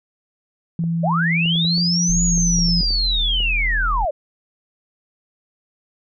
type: tone with pitch glide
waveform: sine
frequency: 167 to 173.09 Hz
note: E3 to F3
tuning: +23 to -15 cents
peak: -18 dBFS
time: 0.79-2.81 s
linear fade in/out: 2 ms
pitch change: +62 cents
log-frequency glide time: 1.63-1.79 s
type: clicks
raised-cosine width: 2 ms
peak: -24 dBFS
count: 11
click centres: 0.839 / 1.458 / 1.556 / 1.649 / 1.781 / 2.378 / 2.587 / 2.685 / 2.832 / 2.906 / 3.404 s
type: linear two-way sweep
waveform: sine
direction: up then down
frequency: 541 to 6900 to 541 Hz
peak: -18 dBFS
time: 1.03-4.11 s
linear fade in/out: 10 ms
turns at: 2.23 s
type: tone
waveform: triangle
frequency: 40.04 Hz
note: E1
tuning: 50 cents flat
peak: -18 dBFS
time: 2.09-4.05 s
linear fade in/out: 0 ms
effects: none